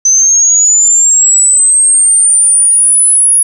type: linear sweep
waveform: sine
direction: up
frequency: 6100 to 10510 Hz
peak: -4 dBFS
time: 0.05-3.43 s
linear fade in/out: 5 ms
effects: 7-bit